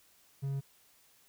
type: tone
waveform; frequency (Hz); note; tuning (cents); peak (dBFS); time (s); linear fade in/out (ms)
triangle; 137.6; C#3; -12; -30; 0.42-0.61; 20
effects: white hiss -65 dBFS RMS until 1.28 s